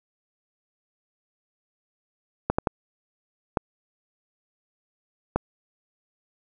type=clicks; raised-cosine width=1 ms; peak=-7 dBFS; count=5; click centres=2.5 / 2.585 / 2.672 / 3.572 / 5.36 s; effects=none